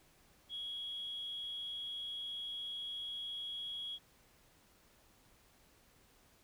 sine tone with amplitude modulation, 3319 Hz, G#7, 2 cents flat, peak -37 dBFS, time 0.49-3.99 s, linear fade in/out 50 ms, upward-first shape sine, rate 234 Hz, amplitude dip 45%, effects tanh soft clip ceiling -35 dBFS + pink hiss -67 dBFS RMS until 6.43 s

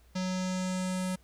square tone with low-pass filter sweep, 185 Hz, F#3, in tune, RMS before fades -32 dBFS, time 0.15-1.16 s, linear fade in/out 10 ms, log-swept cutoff 5500 to 9900 Hz, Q 2.5, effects added 60 Hz sine -58 dBFS peak until 1.23 s + pink hiss -66 dBFS RMS until 1.23 s

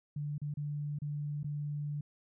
sine tone with dropouts, 146.83 Hz, D3, in tune, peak -34 dBFS, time 0.16-2.01 s, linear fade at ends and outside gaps 5 ms, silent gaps 0.381-0.416 / 0.54-0.571 / 0.988-1.018 / 1.432-1.443 s, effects none

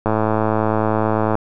click train, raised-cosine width 1 ms, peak -4 dBFS, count 142, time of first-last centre 0.06-1.354 s, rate 109 Hz, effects none

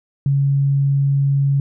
sine tone, 139.2 Hz, C#3, 8 cents sharp, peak -13 dBFS, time 0.26-1.6 s, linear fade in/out 2 ms, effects none

